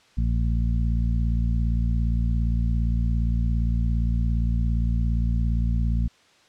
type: harmonic tone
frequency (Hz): 57.4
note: A#1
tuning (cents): -26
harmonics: 1 / 2 / 3 / 4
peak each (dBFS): -21 / -27 / -31 / -33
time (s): 0.17-6.08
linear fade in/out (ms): 10
effects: white hiss -57 dBFS RMS until 6.48 s + low-pass 5000 Hz 12 dB/octave